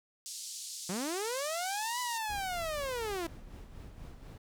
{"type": "band-pass noise", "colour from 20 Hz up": "white", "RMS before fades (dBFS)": -43, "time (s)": [0.26, 2.18], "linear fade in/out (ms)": 0, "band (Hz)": [4100, 8800], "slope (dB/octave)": 24}
{"type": "linear two-way sweep", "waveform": "sawtooth", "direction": "up then down", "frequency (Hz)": [168.4, 1000, 322.8], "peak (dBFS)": -30, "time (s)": [0.89, 3.27], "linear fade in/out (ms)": 5, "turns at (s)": 2}
{"type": "noise with tremolo", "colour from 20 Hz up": "brown", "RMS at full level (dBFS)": -45, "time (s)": [2.29, 4.38], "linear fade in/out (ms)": 5, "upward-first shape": "sine", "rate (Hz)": 4.1, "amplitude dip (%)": 50}
{"effects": []}